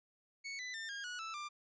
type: tone with pitch steps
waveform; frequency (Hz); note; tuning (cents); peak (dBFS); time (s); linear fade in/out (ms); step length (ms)
sawtooth; 2217 / 1998.1 / 1800.8 / 1622.9 / 1462.7 / 1318.2 / 1188.1; C#7 / B6 / A6 / G#6 / F#6 / E6 / D6; 0 / +20 / +40 / -40 / -20 / 0 / +20; -38; 0.44-1.49; 20; 150
effects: resampled to 16000 Hz